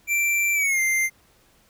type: tone with pitch glide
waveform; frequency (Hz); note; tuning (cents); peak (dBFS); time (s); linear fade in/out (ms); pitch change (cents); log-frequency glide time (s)
square; 2349 to 2093; D7 to C7; 0 to 0; -20; 0.07-1.1; 50; -200; 0.54-0.8
effects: pink hiss -59 dBFS RMS until 1.69 s